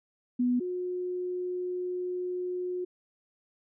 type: tone pair in turn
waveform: sine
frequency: 246.9 / 361.3 Hz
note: B3 / F#4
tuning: 0 / -41 cents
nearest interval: perfect fifth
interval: 659 cents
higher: second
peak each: -23 / -30 dBFS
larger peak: first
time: 0.39-0.6 / 0.6-2.85 s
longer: second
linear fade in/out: 10 ms
effects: none